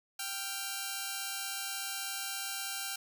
5% pulse tone pair together, 784 / 1386.1 Hz, G5 / F6, 0 / -13 cents, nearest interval minor seventh, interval 987 cents, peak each -27 dBFS, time 0.19-2.96 s, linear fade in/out 5 ms, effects none

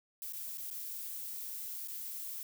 violet noise with dropouts, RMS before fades -42 dBFS, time 0.22-2.43 s, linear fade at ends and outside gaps 1 ms, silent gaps 0.324-0.333 / 0.574-0.581 / 0.703-0.71 / 1.875-1.883 s, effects none

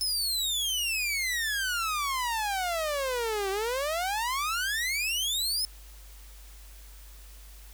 sawtooth exponential two-way sweep, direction down then up, 5274 to 380 to 5274 Hz, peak -24 dBFS, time 0.01-5.65 s, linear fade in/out 0 ms, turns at 3.5 s, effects added 50 Hz sine -46 dBFS peak until 7.73 s + white hiss -54 dBFS RMS until 7.73 s

